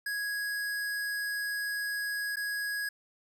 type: tone with dropouts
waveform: square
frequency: 1661.2 Hz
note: G#6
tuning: in tune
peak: -32 dBFS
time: 0.06-2.89 s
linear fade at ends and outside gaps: 5 ms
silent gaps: 2.359-2.368 s
effects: none